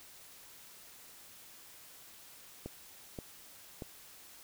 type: clicks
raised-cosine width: 2 ms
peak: -27 dBFS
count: 3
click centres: 2.66 / 3.188 / 3.822 s
effects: white hiss -55 dBFS RMS until 4.43 s